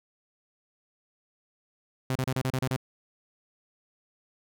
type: tone bursts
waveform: sawtooth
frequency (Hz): 130.2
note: C3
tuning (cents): -8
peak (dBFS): -22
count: 8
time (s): 2.1-2.764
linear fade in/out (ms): 2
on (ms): 55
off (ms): 32
effects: none